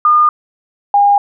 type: tone pair in turn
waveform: sine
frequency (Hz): 1215 / 810.9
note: D#6 / G#5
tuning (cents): -42 / -42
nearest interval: perfect fifth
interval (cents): 700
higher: first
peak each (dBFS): -6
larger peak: neither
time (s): 0.05-0.29 / 0.94-1.18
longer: neither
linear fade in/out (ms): 2
effects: none